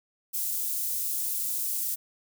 white high-pass noise, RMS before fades -30 dBFS, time 0.33-1.96 s, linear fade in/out 20 ms, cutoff 8900 Hz, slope 12 dB/octave, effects none

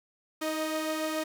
sawtooth tone pair together, 314.7 / 622.3 Hz, D#4 / D#5, +20 / 0 cents, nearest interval octave, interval 1180 cents, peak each -28 / -29 dBFS, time 0.41-1.24 s, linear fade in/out 10 ms, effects none

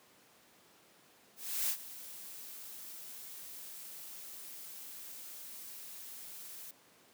blue noise with ADSR envelope, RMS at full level -32 dBFS, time 1.36-6.71 s, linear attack 330 ms, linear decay 74 ms, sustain -16 dB, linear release 3 ms, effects pink hiss -63 dBFS RMS until 7.13 s + high-pass 200 Hz 12 dB/octave

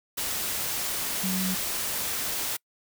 sine tone in noise, 187.2 Hz, F#3, 20 cents sharp, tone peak -27 dBFS, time 1.23-1.55 s, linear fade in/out 10 ms, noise white, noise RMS -30 dBFS, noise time 0.17-2.57 s, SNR 0 dB, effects noise-tail reverb RT60 0.1 s tail -26 dB re dry

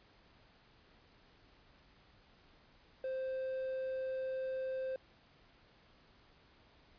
triangle tone, 523.3 Hz, C5, in tune, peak -34 dBFS, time 3.04-4.96 s, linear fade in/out 2 ms, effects pink hiss -65 dBFS RMS until 6.98 s + resampled to 11025 Hz

